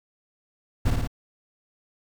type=noise with echo; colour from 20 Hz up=brown; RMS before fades=-20 dBFS; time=0.85-0.91 s; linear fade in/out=10 ms; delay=55 ms; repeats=3; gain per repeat=-2 dB; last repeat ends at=1.075 s; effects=none